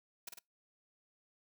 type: noise with echo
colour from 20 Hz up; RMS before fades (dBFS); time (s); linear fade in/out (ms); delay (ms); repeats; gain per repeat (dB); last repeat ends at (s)
white; -44; 0.27-0.29; 5; 50; 2; -3; 0.39
effects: noise-tail reverb RT60 0.2 s tail -25 dB re dry + high-pass 200 Hz 12 dB/octave